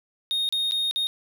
triangle tone with dropouts, 3708 Hz, A#7, 10 cents flat, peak -21 dBFS, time 0.31-1.07 s, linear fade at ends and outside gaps 0 ms, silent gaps 0.49-0.525 / 0.711-0.72 / 0.911-0.96 s, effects none

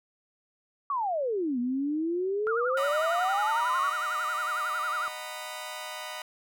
sine exponential two-way sweep, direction down then up, 1165 to 238.2 to 1165 Hz, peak -26 dBFS, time 0.9-3.91 s, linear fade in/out 2 ms, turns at 1.59 s
sine tone with vibrato, 1300 Hz, E6, 24 cents flat, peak -28 dBFS, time 2.47-5.08 s, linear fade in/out 0 ms, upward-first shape sine, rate 11 Hz, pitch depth 180 cents each way
15% pulse chord, B major seventh, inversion first, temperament just, 617.4 / 740.8 / 926 / 987.8 Hz, D#5 / F#5 / A#5 / B5, -14 / +2 / -12 / 0 cents, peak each -34 / -36 / -38 / -34 dBFS, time 2.77-6.22 s, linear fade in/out 2 ms
effects none

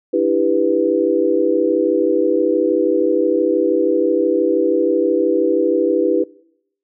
sine chord, E minor seventh, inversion third, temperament just, 296.7 / 329.6 / 395.6 / 494.4 Hz, D4 / E4 / G4 / B4, +18 / 0 / +16 / +2 cents, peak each -22 / -18 / -19 / -17 dBFS, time 0.13-6.24 s, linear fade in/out 10 ms, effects noise-tail reverb RT60 0.8 s tail -25 dB re dry

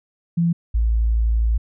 sine tone pair in turn, 169.4 / 56.04 Hz, E3 / A1, +48 / +32 cents, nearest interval octave + perfect fifth, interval 1916 cents, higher first, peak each -15 dBFS, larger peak neither, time 0.37-0.53 / 0.74-1.58 s, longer second, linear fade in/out 10 ms, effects none

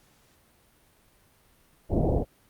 pink low-pass noise, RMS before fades -24 dBFS, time 1.89-2.25 s, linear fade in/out 50 ms, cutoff 720 Hz, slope 48 dB/octave, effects pink hiss -62 dBFS RMS until 2.49 s + Opus 48 kbps

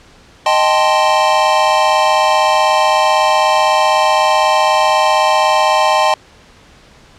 square chord, A half-diminished seventh, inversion second, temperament equal, 622.3 / 784 / 880 / 1046.5 Hz, Eb5 / G5 / A5 / C6, 0 / 0 / 0 / 0 cents, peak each -16 dBFS, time 0.46-6.14 s, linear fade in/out 2 ms, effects pink hiss -44 dBFS RMS until 7.18 s + low-pass 6000 Hz 12 dB/octave

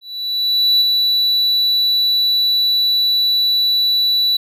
triangle tone with ADSR envelope, 3950 Hz, B7, in tune, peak -8 dBFS, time 0.01-4.37 s, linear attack 800 ms, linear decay 15 ms, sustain -3 dB, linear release 6 ms, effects none

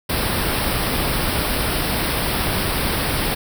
pink band-stop noise, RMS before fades -21 dBFS, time 0.09-3.35 s, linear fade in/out 10 ms, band 5400 to 8500 Hz, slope 96 dB/octave, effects none

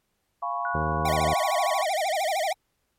sine chord, C# dominant seventh, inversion first, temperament equal, 698.5 / 830.6 / 987.8 / 1108.7 Hz, E#5 / G#5 / B5 / C#6, 0 / 0 / 0 / 0 cents, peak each -31 / -36 / -32 / -30 dBFS, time 0.42-1.84 s, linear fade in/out 10 ms
sine tone with exponential decay, 1464 Hz, F#6, 19 cents flat, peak -29 dBFS, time 0.65-2.26 s, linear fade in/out 1 ms, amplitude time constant 350 ms
harmonic tone, 77.78 Hz, D#2, in tune, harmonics 1 / 2 / 3 / 4 / 5 / 6 / 7, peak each -31 / -30 / -37 / -38 / -36 / -37 / -36 dBFS, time 0.74-1.34 s, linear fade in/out 10 ms
square tone with vibrato, 698.5 Hz, F5, in tune, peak -24 dBFS, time 1.05-2.53 s, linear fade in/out 5 ms, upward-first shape sine, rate 13 Hz, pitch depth 240 cents each way
effects pink hiss -74 dBFS RMS until 2.98 s + MP3 64 kbps

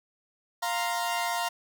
sawtooth chord, F suspended fourth, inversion none, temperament equal, 698.5 / 932.3 / 1046.5 Hz, F5 / Bb5 / C6, 0 / 0 / 0 cents, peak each -27 / -27 / -32 dBFS, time 0.62-1.49 s, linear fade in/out 10 ms, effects none

